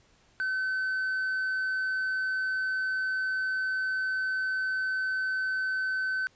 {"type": "tone with hard clipping", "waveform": "triangle", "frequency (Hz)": 1525, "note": "G6", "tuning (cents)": -48, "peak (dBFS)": -26, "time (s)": [0.4, 6.27], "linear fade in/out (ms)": 0, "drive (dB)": 1, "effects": ["pink hiss -63 dBFS RMS until 6.35 s", "resampled to 16000 Hz"]}